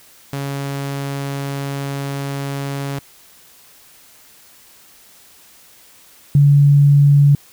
sawtooth / sine tone pair in turn, 139.3 / 142.89 Hz, C#3 / D3, +9 / -47 cents, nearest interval unison, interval 44 cents, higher second, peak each -18 / -7 dBFS, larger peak second, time 0.33-2.99 / 6.35-7.35 s, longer first, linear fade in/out 2 ms, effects white hiss -47 dBFS RMS until 7.52 s

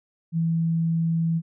sine tone, 164.81 Hz, E3, in tune, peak -20 dBFS, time 0.32-1.42 s, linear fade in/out 50 ms, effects none

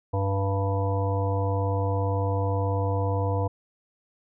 harmonic tone, 98.1 Hz, G2, 2 cents sharp, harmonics 1 / 3 / 5 / 7 / 9 / 10, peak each -24 / -35 / -30 / -34 / -36 / -35 dBFS, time 0.13-3.48 s, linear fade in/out 10 ms, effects none

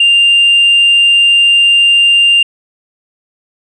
sine tone, 2794 Hz, F7, in tune, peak -3 dBFS, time 0-2.43 s, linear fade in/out 5 ms, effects tanh soft clip ceiling -2 dBFS

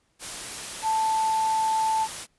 sine tone in noise, 880 Hz, A5, in tune, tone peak -21 dBFS, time 0.82-2.08 s, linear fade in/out 50 ms, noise white, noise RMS -35 dBFS, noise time 0.19-2.27 s, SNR +11 dB, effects pink hiss -69 dBFS RMS until 2.38 s + resampled to 24000 Hz

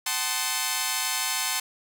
5% pulse chord, F# diminished seventh, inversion none, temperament equal with one note detuned, 756 / 880 / 1046.5 / 1244.5 Hz, F#5 / A5 / C6 / Eb6, +37 / 0 / 0 / 0 cents, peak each -20 / -18 / -17 / -23 dBFS, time 0.06-1.6 s, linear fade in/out 5 ms, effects none

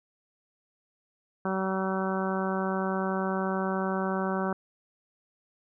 harmonic tone, 190.2 Hz, F#3, 48 cents sharp, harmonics 1 / 2 / 3 / 4 / 5 / 6 / 7 / 8, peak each -30 / -33 / -35 / -36 / -37 / -38 / -38 / -39 dBFS, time 1.45-4.53 s, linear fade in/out 2 ms, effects none

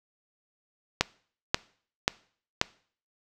click train, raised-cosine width 0.2 ms, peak -3 dBFS, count 4, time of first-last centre 1.01-2.614 s, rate 1.87 Hz, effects noise-tail reverb RT60 0.5 s tail -22 dB re dry

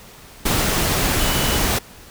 sine tone in noise, 2960 Hz, F#7, in tune, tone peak -28 dBFS, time 1.2-1.58 s, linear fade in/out 10 ms, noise pink, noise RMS -19 dBFS, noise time 0.45-1.79 s, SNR -12 dB, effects pink hiss -43 dBFS RMS until 2.1 s

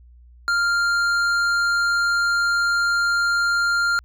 sine tone with hard clipping, 1396.9 Hz, F6, in tune, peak -19 dBFS, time 0.48-3.99 s, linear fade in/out 0 ms, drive 9 dB, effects added 60 Hz sine -45 dBFS peak until 4.04 s

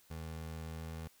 25% pulse tone with pitch glide, 80.3 to 80.95 Hz, E2 to E2, -45 to -31 cents, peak -38 dBFS, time 0.1-1.08 s, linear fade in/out 10 ms, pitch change +14 cents, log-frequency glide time 0.7-0.85 s, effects white hiss -66 dBFS RMS until 1.2 s

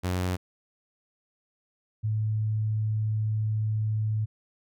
sawtooth / sine tone pair in turn, 91 / 108.22 Hz, F#2 / A2, -28 / -28 cents, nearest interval minor third, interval 300 cents, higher second, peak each -22 / -24 dBFS, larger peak first, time 0.03-0.37 / 2.03-4.26 s, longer second, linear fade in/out 20 ms, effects none

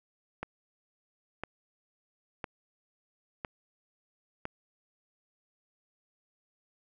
click train, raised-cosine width 0.5 ms, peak -20 dBFS, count 5, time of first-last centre 0.43-4.454 s, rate 0.994 Hz, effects none

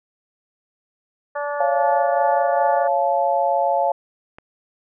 harmonic tone, 289.6 Hz, D4, 24 cents flat, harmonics 2 / 3 / 4 / 5 / 6, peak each -25 / -29 / -31 / -33 / -35 dBFS, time 1.35-2.88 s, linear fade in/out 10 ms
sine chord, Db augmented, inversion none, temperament just, 554.4 / 693 / 866.2 Hz, Db5 / F5 / A5, 0 / -14 / -27 cents, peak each -21 / -20 / -21 dBFS, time 1.6-3.92 s, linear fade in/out 5 ms
click, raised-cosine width 0.5 ms, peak -25 dBFS, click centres 4.385 s
effects none

